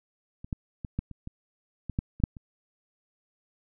clicks, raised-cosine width 5 ms, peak -28 / -18 / -22 / -16 / -29 / -25 / -21 / -14 / -27 / -7 / -30 dBFS, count 11, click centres 0.445 / 0.528 / 0.848 / 0.99 / 1.113 / 1.274 / 1.897 / 1.989 / 2.201 / 2.238 / 2.368 s, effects none

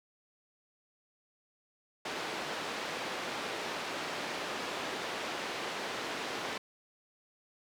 pink band-pass noise, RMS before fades -38 dBFS, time 2.05-6.58 s, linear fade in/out 5 ms, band 350 to 4200 Hz, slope 12 dB/octave, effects none

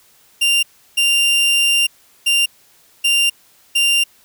40% pulse tone bursts at uneven times, 2786 Hz, F7, 5 cents flat, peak -11 dBFS, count 5, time 0.41-0.63 / 0.97-1.87 / 2.26-2.46 / 3.04-3.3 / 3.75-4.04 s, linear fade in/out 10 ms, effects white hiss -52 dBFS RMS until 4.24 s

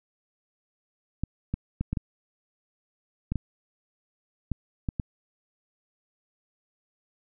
clicks, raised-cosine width 5 ms, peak -15 dBFS, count 10, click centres 1.236 / 1.54 / 1.81 / 1.93 / 1.972 / 3.32 / 3.357 / 4.517 / 4.888 / 4.998 s, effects none

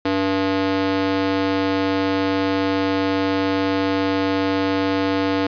square tone with high-pass filter, 96.4 Hz, G2, 28 cents flat, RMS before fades -20 dBFS, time 0.05-5.47 s, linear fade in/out 5 ms, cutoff 310 Hz, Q 1.4, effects resampled to 11025 Hz + 8-bit

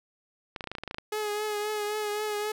clicks, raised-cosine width 0.3 ms, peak -19 dBFS, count 12, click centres 0.562 / 0.608 / 0.641 / 0.673 / 0.716 / 0.752 / 0.784 / 0.836 / 0.877 / 0.911 / 0.945 / 0.984 s
sawtooth tone with vibrato, 421.1 Hz, G#4, 24 cents sharp, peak -25 dBFS, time 1.12-2.52 s, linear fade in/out 5 ms, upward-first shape triangle, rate 3.8 Hz, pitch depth 36 cents each way
effects none

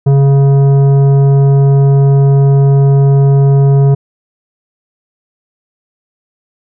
triangle tone with tanh clipping, 138.59 Hz, C#3, in tune, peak -6 dBFS, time 0.06-3.95 s, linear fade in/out 10 ms, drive 15 dB, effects none

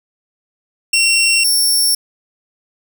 20% pulse tone pair in turn, 2730 / 5460 Hz, F7 / F8, -40 / -40 cents, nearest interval octave, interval 1200 cents, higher second, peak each -6 dBFS, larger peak neither, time 0.93-1.44 / 1.44-1.95 s, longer neither, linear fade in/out 5 ms, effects none

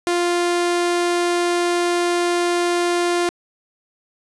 sawtooth tone, 349.2 Hz, F4, in tune, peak -13 dBFS, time 0.07-3.29 s, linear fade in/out 0 ms, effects resampled to 24000 Hz + 7-bit

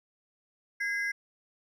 triangle ring-modulated tone, 1846 Hz, A#6, 17 cents flat, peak -24 dBFS, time 0.8-1.12 s, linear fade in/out 10 ms, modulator 206 Hz, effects none

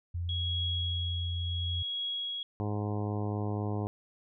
sine tone, 86.6 Hz, F2, 14 cents flat, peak -31 dBFS, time 0.14-1.83 s, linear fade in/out 10 ms
sine tone with tremolo, 3318 Hz, G#7, 2 cents flat, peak -31 dBFS, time 0.29-2.43 s, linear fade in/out 2 ms, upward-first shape triangle, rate 0.71 Hz, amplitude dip 60%
harmonic tone, 104 Hz, G#2, 3 cents sharp, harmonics 1 / 2 / 3 / 4 / 5 / 6 / 7 / 8 / 9 / 10, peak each -32 / -38 / -39 / -40 / -45 / -48 / -44 / -48 / -48 / -50 dBFS, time 2.6-3.87 s, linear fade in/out 0 ms
effects none

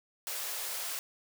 white high-pass noise, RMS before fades -37 dBFS, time 0.27-0.99 s, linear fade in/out 0 ms, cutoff 440 Hz, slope 24 dB/octave, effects none

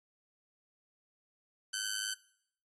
10% pulse tone with amplitude modulation, 1527 Hz, G6, 46 cents flat, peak -23 dBFS, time 1.73-2.14 s, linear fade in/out 10 ms, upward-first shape sine, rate 104 Hz, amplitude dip 70%, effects noise-tail reverb RT60 0.7 s tail -21 dB re dry + AAC 32 kbps

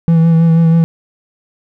triangle tone with vibrato, 164.81 Hz, E3, in tune, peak -4 dBFS, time 0.08-0.84 s, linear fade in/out 0 ms, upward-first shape sine, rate 6.2 Hz, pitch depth 24 cents each way, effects none

